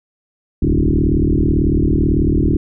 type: tone with frequency modulation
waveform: sine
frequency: 120 Hz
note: B2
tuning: 49 cents flat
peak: -11 dBFS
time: 0.62-2.57 s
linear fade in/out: 5 ms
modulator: 38.1 Hz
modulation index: 6.1
effects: none